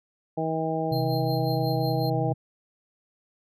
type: harmonic tone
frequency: 160 Hz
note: D#3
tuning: 49 cents sharp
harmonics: 1 / 2 / 3 / 4 / 5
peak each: -31 / -31 / -31 / -31 / -31 dBFS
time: 0.37-2.33 s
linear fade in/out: 10 ms
type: tone with vibrato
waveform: sine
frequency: 130.5 Hz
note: C3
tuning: 4 cents flat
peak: -26 dBFS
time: 0.91-2.34 s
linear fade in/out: 10 ms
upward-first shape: sine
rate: 7.8 Hz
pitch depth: 34 cents each way
type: tone with tremolo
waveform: square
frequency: 4186 Hz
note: C8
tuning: in tune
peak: -35 dBFS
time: 0.92-2.1 s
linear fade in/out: 5 ms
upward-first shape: sine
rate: 5.5 Hz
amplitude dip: 75%
effects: none